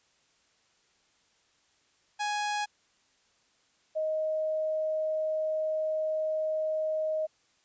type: tone pair in turn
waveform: sawtooth / sine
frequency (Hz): 832 / 625.5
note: G#5 / D#5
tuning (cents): +3 / +9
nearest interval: perfect fourth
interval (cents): 494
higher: first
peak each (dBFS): -25 / -27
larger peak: first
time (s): 2.19-2.66 / 3.95-7.27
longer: second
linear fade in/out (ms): 20
effects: white hiss -68 dBFS RMS until 7.64 s + resampled to 16000 Hz